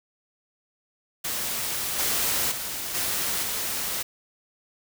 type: noise with level steps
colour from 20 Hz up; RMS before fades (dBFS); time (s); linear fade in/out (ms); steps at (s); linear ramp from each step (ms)
white; -29 / -25 / -32 / -27 / -29; 1.24-4.03; 10; 1.98 / 2.51 / 2.94 / 3.42; 10
effects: none